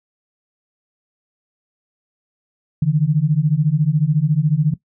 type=beating tone pair; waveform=sine; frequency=144.3 / 158.3 Hz; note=D3 / D#3; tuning=-30 / +30 cents; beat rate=14 Hz; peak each=-16 dBFS; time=2.82-4.74 s; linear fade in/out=5 ms; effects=noise-tail reverb RT60 0.1 s tail -17 dB re dry